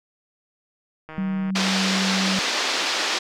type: click train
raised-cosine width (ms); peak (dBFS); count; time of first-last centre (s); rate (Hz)
0.5; -23; 66; 1.09-1.504; 157
type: tone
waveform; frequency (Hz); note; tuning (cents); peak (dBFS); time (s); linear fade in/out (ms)
sine; 191; G3; -45; -22; 1.18-2.39; 0
type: band-pass noise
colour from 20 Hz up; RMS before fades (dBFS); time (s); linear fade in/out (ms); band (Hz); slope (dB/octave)
white; -24; 1.55-3.19; 10; 270 to 5300; 24
effects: none